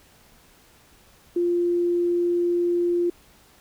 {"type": "tone", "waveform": "sine", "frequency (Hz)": 348.4, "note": "F4", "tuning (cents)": -4, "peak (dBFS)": -19, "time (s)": [1.36, 3.1], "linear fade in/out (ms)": 5, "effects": ["pink hiss -55 dBFS RMS until 3.6 s"]}